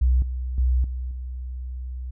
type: tone with level steps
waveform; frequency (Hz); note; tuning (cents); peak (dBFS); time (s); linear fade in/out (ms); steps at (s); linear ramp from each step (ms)
sine; 62.9; B1; +32; -14 / -25 / -16 / -26 / -29; 0.01-2.11; 10; 0.22 / 0.58 / 0.84 / 1.11; 2
effects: tanh soft clip ceiling -12 dBFS